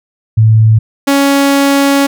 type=tone pair in turn; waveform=sine / sawtooth; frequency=110.3 / 278.7 Hz; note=A2 / C#4; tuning=+5 / +9 cents; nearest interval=octave + major third; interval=1604 cents; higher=second; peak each=-3 dBFS; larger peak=neither; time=0.37-0.79 / 1.07-2.07 s; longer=second; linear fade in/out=10 ms; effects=none